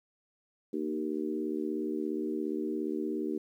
harmonic tone with a mistuned harmonic, 77.1 Hz, D#2, 15 cents flat, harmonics 3 / 4 / 5 / 6, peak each -37 / -34 / -35 / -43 dBFS, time 0.73-3.38 s, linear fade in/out 5 ms, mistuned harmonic 3, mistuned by +17 cents, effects 11-bit

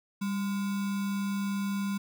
sine tone with sample-and-hold, 198.4 Hz, G3, 21 cents sharp, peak -28 dBFS, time 0.21-1.98 s, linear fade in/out 10 ms, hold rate 1225 Hz, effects none

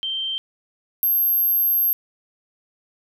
sine tone pair in turn, 3136 / 12509 Hz, G7 / G9, 0 / -5 cents, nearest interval 2 octaves, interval 2395 cents, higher second, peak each -23 / -16 dBFS, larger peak second, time 0.03-0.38 / 1.03-1.93 s, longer second, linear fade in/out 0 ms, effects none

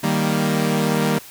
sawtooth chord, Eb major, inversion none, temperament equal, 155.56 / 196 / 233.1 Hz, Eb3 / G3 / Bb3, 0 / 0 / 0 cents, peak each -18 dBFS, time 0.03-1.19 s, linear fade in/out 10 ms, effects white hiss -41 dBFS RMS until 1.3 s

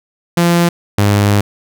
sawtooth tone pair in turn, 171.9 / 102.21 Hz, F3 / G#2, -27 / -27 cents, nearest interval major sixth, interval 900 cents, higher first, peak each -5 dBFS, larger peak neither, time 0.37-0.69 / 0.98-1.41 s, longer second, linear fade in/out 5 ms, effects none

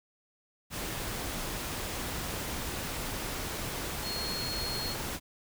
sine tone in noise, 4295 Hz, C8, 44 cents sharp, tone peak -35 dBFS, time 4.02-4.96 s, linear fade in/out 50 ms, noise pink, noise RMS -36 dBFS, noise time 0.7-5.2 s, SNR -2 dB, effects none

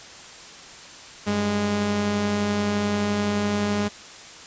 sawtooth tone pair together, 97.2 / 206 Hz, G2 / G#3, -14 / -14 cents, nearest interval octave + minor second, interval 1300 cents, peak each -27 / -18 dBFS, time 1.26-3.89 s, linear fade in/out 20 ms, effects white hiss -42 dBFS RMS until 4.46 s + resampled to 16000 Hz

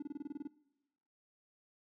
triangle tone bursts, 290 Hz, D4, 22 cents flat, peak -35 dBFS, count 10, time 0-0.474 s, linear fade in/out 5 ms, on 24 ms, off 26 ms, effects noise-tail reverb RT60 1.0 s tail -23 dB re dry + tanh soft clip ceiling -34 dBFS

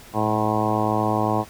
harmonic tone with a mistuned harmonic, 107.8 Hz, A2, 35 cents flat, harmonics 1 / 2 / 3 / 4 / 5 / 6 / 7 / 8 / 9 / 10, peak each -27 / -27 / -27 / -30 / -30 / -29 / -26 / -30 / -28 / -30 dBFS, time 0.13-1.45 s, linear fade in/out 50 ms, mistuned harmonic 1, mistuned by +43 cents, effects pink hiss -45 dBFS RMS until 1.49 s

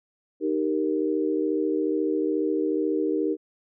sine chord, Eb major, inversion none, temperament equal with one note detuned, 309.7 / 392 / 466.2 Hz, Eb4 / G4 / Bb4, -8 / 0 / 0 cents, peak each -25 / -27 / -28 dBFS, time 0.4-3.37 s, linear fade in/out 50 ms, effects none

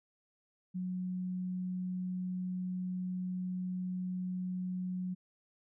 sine tone, 182.9 Hz, F#3, 20 cents flat, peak -34 dBFS, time 0.74-5.15 s, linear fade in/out 20 ms, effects none

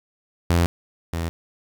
sawtooth tone pair in turn, 85.6 / 83.4 Hz, F2 / E2, -34 / +21 cents, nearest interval unison, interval 45 cents, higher first, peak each -12 / -20 dBFS, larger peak first, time 0.5-0.66 / 1.13-1.29 s, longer neither, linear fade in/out 0 ms, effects 8-bit

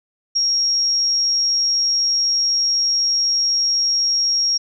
sine tone with ADSR envelope, 5588 Hz, F8, in tune, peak -13 dBFS, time 0.35-4.58 s, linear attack 17 ms, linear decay 10 ms, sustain -2 dB, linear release 12 ms, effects none

